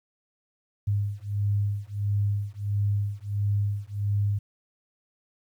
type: beating tone pair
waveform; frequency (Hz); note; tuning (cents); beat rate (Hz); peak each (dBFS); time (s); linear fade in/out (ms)
sine; 101.2 / 102.7; G#2 / G#2; -44 / -19; 1.5; -27; 0.87-4.39; 10
effects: 10-bit